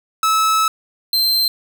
45% pulse tone pair in turn, 1300 / 4127 Hz, E6 / C8, -24 / -25 cents, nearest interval octave + minor sixth, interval 1999 cents, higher second, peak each -13 / -13 dBFS, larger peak neither, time 0.23-0.68 / 1.13-1.48 s, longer first, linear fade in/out 2 ms, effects none

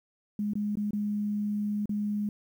sine tone with dropouts, 207.7 Hz, G#3, in tune, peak -27 dBFS, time 0.39-2.29 s, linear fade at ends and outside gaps 2 ms, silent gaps 0.535-0.554 / 0.755-0.771 / 0.908-0.932 / 1.857-1.893 s, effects 10-bit

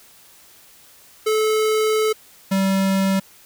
square tone pair in turn, 433.6 / 193.15 Hz, A4 / G3, -25 / -25 cents, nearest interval octave + major second, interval 1400 cents, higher first, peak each -17 dBFS, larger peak neither, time 1.26-2.13 / 2.51-3.2 s, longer first, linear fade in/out 10 ms, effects white hiss -49 dBFS RMS until 3.45 s

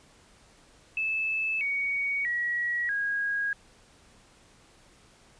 sine tone with pitch steps, 2619 / 2241 / 1917.2 / 1640.4 Hz, E7 / C#7 / A#6 / G#6, -12 / +18 / +48 / -22 cents, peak -26 dBFS, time 0.97-3.53 s, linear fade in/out 2 ms, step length 640 ms, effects pink hiss -58 dBFS RMS until 5.39 s + resampled to 22050 Hz

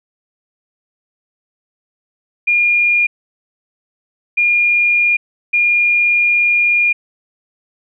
sine tone bursts at uneven times, 2419 Hz, D#7, 49 cents flat, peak -10 dBFS, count 3, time 2.47-3.07 / 4.37-5.17 / 5.53-6.93 s, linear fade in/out 10 ms, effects none

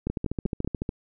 two click trains, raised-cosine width 3 ms, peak -15 / -15 dBFS, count 4 / 12, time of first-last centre 0.07-0.647 / 0.1-0.891 s, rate 5.2 / 13.9 Hz, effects none

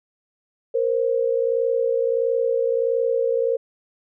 sine tone pair together, 466.2 / 527.7 Hz, A#4 / C5, 0 / +15 cents, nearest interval major second, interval 215 cents, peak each -20 / -22 dBFS, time 0.74-3.57 s, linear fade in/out 10 ms, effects none

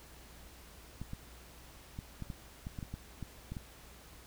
clicks, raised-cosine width 5 ms, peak -28 dBFS, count 12, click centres 1.016 / 1.134 / 1.989 / 2.223 / 2.302 / 2.669 / 2.788 / 2.828 / 2.94 / 3.227 / 3.52 / 3.568 s, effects added 60 Hz sine -57 dBFS peak until 4.26 s + pink hiss -56 dBFS RMS until 4.26 s

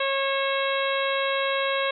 harmonic tone with a mistuned harmonic, 546 Hz, C#5, 26 cents flat, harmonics 1 / 2 / 3 / 4 / 5 / 6 / 7, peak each -26 / -29 / -31 / -32 / -33 / -34 / -34 dBFS, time 0-1.91 s, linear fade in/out 5 ms, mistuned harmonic 5, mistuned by -37 cents, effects none

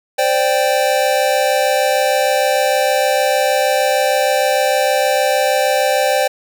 square chord, C suspended second, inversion none, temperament equal with one note detuned, 520.8 / 587.3 / 784 Hz, C5 / D5 / G5, -8 / 0 / 0 cents, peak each -18 dBFS, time 0.18-6.28 s, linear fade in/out 10 ms, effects none

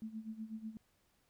sine tone with tremolo, 220 Hz, A3, in tune, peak -39 dBFS, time 0.02-0.77 s, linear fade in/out 0 ms, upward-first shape sine, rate 8.1 Hz, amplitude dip 80%, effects pink hiss -75 dBFS RMS until 1.29 s

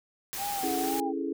white noise, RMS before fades -36 dBFS, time 0.33-1 s, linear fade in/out 0 ms
sine tone with vibrato, 774 Hz, G5, 22 cents flat, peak -31 dBFS, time 0.37-1.13 s, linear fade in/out 50 ms, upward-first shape sine, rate 2 Hz, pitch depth 91 cents each way
sine chord, A major seventh, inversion first, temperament just, 275 / 330 / 412.5 / 440 Hz, C#4 / E4 / G#4 / A4, -14 / +2 / -12 / 0 cents, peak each -33 / -33 / -35 / -39 dBFS, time 0.63-1.33 s, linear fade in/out 5 ms
effects none

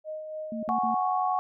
sine tone with tremolo, 621 Hz, D#5, 3 cents flat, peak -32 dBFS, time 0.04-0.72 s, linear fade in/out 50 ms, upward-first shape sine, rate 3.5 Hz, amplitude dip 40%
sine tone bursts, 226.6 Hz, A#3, 49 cents flat, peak -31 dBFS, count 3, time 0.52-0.944 s, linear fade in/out 2 ms, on 110 ms, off 47 ms
sine chord, F# suspended second, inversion none, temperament equal, 740 / 830.6 / 1108.7 Hz, F#5 / G#5 / C#6, 0 / 0 / 0 cents, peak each -26 / -31 / -29 dBFS, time 0.69-1.39 s, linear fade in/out 0 ms
effects none

